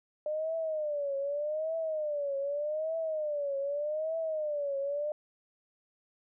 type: tone with vibrato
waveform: sine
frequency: 600 Hz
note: D5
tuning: 37 cents sharp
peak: -30 dBFS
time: 0.26-5.12 s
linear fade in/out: 2 ms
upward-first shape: triangle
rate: 0.83 Hz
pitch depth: 160 cents each way
effects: none